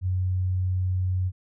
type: tone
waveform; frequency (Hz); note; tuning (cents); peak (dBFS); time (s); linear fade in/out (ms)
sine; 92.2; F#2; -6; -22; 0.01-1.32; 50
effects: none